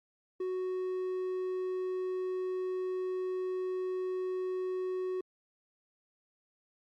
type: tone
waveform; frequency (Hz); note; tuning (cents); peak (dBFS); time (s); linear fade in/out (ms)
triangle; 370; F#4; 0; -30; 0.4-5.21; 5
effects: Opus 48 kbps